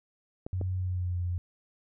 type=clicks; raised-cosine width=2 ms; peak=-23 dBFS; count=2; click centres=0.465 / 0.613 s
type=tone with pitch glide; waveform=sine; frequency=92.5 to 88.53 Hz; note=F#2 to F2; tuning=0 to +24 cents; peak=-28 dBFS; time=0.53-1.38 s; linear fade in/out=0 ms; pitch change=-76 cents; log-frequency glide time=0.76-1.19 s
effects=none